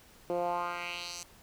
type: tone with band-pass filter sweep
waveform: 10% pulse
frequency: 174.61 Hz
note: F3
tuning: in tune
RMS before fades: -35 dBFS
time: 0.3-1.23 s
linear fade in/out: 0 ms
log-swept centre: 430 to 6900 Hz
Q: 2.3
effects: pink hiss -58 dBFS RMS until 1.42 s